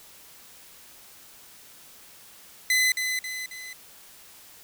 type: tone with echo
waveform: sawtooth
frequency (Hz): 2020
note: B6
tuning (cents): +39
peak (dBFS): -16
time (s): 2.7-2.92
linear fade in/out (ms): 2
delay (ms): 270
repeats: 3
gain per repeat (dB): -6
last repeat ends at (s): 3.73
effects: white hiss -50 dBFS RMS until 4.63 s